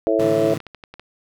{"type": "harmonic tone", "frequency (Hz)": 110, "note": "A2", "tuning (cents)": 0, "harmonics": [3, 4, 5, 6], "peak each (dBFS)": [-21, -21, -21, -21], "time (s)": [0.07, 0.54], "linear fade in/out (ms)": 0}
{"type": "chord", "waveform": "20% pulse", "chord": "A suspended fourth", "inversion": "none", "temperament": "equal with one note detuned", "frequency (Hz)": [110, 146.83, 162.36], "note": ["A2", "D3", "E3"], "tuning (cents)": [0, 0, -26], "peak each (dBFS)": [-25, -24, -25], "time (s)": [0.19, 0.58], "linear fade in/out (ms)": 5}
{"type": "clicks", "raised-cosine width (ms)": 0.3, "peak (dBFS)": -22, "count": 9, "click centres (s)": [0.461, 0.5, 0.532, 0.603, 0.667, 0.747, 0.838, 0.94, 0.996]}
{"effects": []}